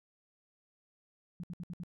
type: tone bursts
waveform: sine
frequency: 174.61 Hz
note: F3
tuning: in tune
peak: -38 dBFS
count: 5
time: 1.4-1.835 s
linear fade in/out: 0 ms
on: 35 ms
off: 65 ms
effects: none